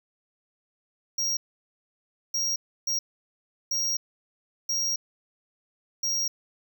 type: tone bursts at uneven times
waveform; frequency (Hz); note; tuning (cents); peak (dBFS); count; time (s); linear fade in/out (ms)
square; 5630; F8; +13; -25; 6; 1.18-1.37 / 2.34-2.56 / 2.87-2.99 / 3.71-3.97 / 4.69-4.96 / 6.03-6.28; 5
effects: none